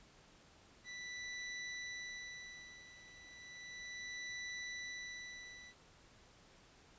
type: tone with tremolo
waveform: sawtooth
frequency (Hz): 1975.5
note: B6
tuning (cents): 0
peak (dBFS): -39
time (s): 0.84-5.74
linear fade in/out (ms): 50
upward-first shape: sine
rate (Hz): 0.34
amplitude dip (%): 80
effects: pink hiss -64 dBFS RMS until 6.98 s + resampled to 16000 Hz